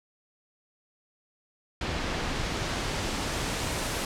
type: noise with low-pass filter sweep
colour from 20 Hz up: pink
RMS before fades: -31 dBFS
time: 1.81-4.05 s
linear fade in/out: 2 ms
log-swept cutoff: 4100 to 11000 Hz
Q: 0.75
effects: none